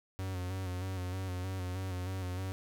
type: tone with vibrato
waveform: 45% pulse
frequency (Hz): 92.6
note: F#2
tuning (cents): +2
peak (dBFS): -35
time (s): 0.19-2.52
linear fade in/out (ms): 0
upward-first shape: square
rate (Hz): 3.2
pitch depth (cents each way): 38
effects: none